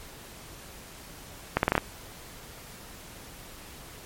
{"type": "accelerating click train", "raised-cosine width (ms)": 0.5, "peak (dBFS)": -6, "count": 6, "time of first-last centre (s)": [1.57, 1.779], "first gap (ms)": 61, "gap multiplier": 0.81, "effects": ["pink hiss -46 dBFS RMS until 4.05 s", "MP3 64 kbps"]}